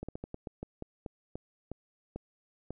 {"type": "slowing click train", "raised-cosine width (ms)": 2, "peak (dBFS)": -25, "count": 13, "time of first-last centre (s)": [0.03, 2.706], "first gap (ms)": 56, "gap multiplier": 1.23, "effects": []}